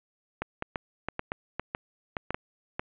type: clicks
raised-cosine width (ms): 0.5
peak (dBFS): -15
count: 12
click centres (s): 0.42 / 0.624 / 0.758 / 1.086 / 1.194 / 1.319 / 1.596 / 1.749 / 2.168 / 2.306 / 2.345 / 2.795
effects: resampled to 8000 Hz + 8-bit